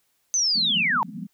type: linear sweep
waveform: sine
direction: down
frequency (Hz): 6272 to 850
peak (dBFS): -19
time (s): 0.34-1.03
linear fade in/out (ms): 0
type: band-pass noise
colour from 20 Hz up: pink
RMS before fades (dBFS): -35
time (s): 0.54-1.27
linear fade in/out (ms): 20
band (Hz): 160 to 250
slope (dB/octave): 96
effects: white hiss -69 dBFS RMS until 1.33 s